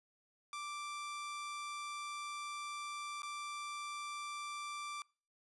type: tone with dropouts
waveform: sawtooth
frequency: 1174.7 Hz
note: D6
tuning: in tune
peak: -38 dBFS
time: 0.53-5.02 s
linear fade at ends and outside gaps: 1 ms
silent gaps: 3.22-3.231 s
effects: noise-tail reverb RT60 0.4 s tail -25 dB re dry + resampled to 24000 Hz